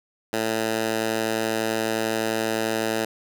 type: tone with high-pass filter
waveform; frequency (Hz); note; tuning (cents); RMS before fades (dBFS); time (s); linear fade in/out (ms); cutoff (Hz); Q
10% pulse; 111.6; A2; +25; -25; 0.33-3.05; 5; 240; 0.58
effects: none